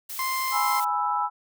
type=noise; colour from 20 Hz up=blue; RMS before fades=-35 dBFS; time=0.09-0.85 s; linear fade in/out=10 ms
type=tone; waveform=30% pulse; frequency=1046.5 Hz; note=C6; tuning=in tune; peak=-23 dBFS; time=0.19-0.8 s; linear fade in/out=2 ms
type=chord; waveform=sine; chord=E major; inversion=first; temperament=equal; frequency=830.6 / 987.8 / 1318.5 Hz; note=G#5 / B5 / E6; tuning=0 / 0 / 0 cents; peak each=-27 dBFS; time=0.51-1.3 s; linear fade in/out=50 ms
effects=none